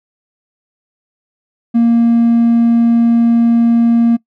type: tone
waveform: triangle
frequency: 233.1 Hz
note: A#3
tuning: in tune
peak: -4 dBFS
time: 1.74-4.17 s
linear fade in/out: 20 ms
effects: noise-tail reverb RT60 0.1 s tail -22 dB re dry + tanh soft clip ceiling -2 dBFS